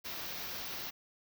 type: band-stop noise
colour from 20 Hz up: white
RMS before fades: -41 dBFS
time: 0.04-0.91 s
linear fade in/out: 20 ms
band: 6000 to 14000 Hz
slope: 48 dB/octave
effects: none